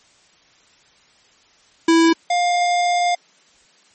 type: tone pair in turn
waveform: square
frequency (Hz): 329.6 / 705.9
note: E4 / F5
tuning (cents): 0 / +18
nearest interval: octave + minor second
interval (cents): 1318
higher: second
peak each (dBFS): -11 / -16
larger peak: first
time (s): 1.88-2.13 / 2.3-3.15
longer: second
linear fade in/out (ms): 5
effects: white hiss -54 dBFS RMS until 3.94 s + MP3 32 kbps